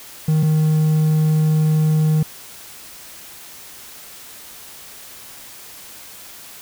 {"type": "tone pair in turn", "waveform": "triangle", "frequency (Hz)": [156, 155.4], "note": ["D#3", "D#3"], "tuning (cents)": [5, -2], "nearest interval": "unison", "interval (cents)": 7, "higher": "first", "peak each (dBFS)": [-11, -11], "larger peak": "neither", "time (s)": [[0.28, 0.43], [0.43, 2.23]], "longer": "second", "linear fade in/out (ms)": 5, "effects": ["white hiss -39 dBFS RMS until 6.61 s"]}